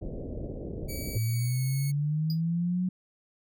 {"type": "low-pass noise", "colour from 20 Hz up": "pink", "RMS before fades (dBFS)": -36, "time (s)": [0.01, 1.18], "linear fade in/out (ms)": 10, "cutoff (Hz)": 590, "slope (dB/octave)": 48}
{"type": "tone with pitch glide", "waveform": "5% pulse", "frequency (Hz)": [2281, 2202], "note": ["C#7", "C#7"], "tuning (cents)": [49, -12], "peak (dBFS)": -29, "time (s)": [0.88, 1.92], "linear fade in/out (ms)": 20, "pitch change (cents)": -61, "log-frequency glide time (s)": [1.2, 1.62]}
{"type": "linear sweep", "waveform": "sine", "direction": "up", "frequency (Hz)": [109.1, 185], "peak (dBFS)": -25, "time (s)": [1.15, 2.89], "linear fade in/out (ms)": 5}
{"type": "tone with exponential decay", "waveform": "square", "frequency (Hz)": 4896, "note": "D#8", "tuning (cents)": -29, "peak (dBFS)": -34, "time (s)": [2.3, 2.41], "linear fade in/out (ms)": 1, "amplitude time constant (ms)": 23}
{"effects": []}